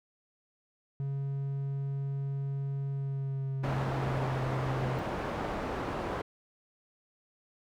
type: tone with pitch glide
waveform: triangle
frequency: 138.2 to 130.44 Hz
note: C#3 to C3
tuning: -5 to -5 cents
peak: -29 dBFS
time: 1-4.99 s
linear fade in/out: 0 ms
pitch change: -100 cents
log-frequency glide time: 2.91-4.45 s
type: low-pass noise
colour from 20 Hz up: white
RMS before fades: -35 dBFS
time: 3.63-6.22 s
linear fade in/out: 10 ms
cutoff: 880 Hz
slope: 12 dB/octave
effects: none